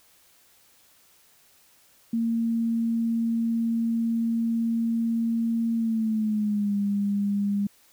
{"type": "tone with pitch glide", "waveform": "sine", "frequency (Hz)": [229.5, 202.1], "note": ["A#3", "G#3"], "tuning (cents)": [-27, -47], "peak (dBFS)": -22, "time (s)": [2.13, 7.67], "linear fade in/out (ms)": 5, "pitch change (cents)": -220, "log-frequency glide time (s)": [5.75, 6.75], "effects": ["white hiss -59 dBFS RMS until 7.92 s"]}